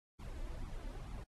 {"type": "noise with flanger", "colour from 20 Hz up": "brown", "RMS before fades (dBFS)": -44, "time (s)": [0.19, 1.24], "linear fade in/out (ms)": 10, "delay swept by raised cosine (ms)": [0.85, 3.45], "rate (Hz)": 2.2, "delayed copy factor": 0.75, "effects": ["AAC 32 kbps"]}